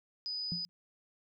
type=tone; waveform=sine; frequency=4978 Hz; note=D#8; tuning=in tune; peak=-35 dBFS; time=0.26-0.65 s; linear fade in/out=0 ms
type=tone with exponential decay; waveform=sine; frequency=174.61 Hz; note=F3; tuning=in tune; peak=-32 dBFS; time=0.52-0.69 s; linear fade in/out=0 ms; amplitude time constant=36 ms
effects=none